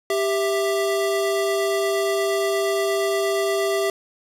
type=tone pair together; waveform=square; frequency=394.3 / 660 Hz; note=G4 / E5; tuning=+10 / +2 cents; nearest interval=major sixth; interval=892 cents; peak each=-22 / -25 dBFS; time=0.1-3.9 s; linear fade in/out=2 ms; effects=resampled to 32000 Hz + 8-bit